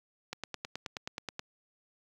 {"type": "click train", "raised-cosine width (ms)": 0.2, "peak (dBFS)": -19, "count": 11, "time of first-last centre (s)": [0.33, 1.394], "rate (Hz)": 9.4, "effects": ["high-pass 80 Hz 12 dB/octave", "10-bit"]}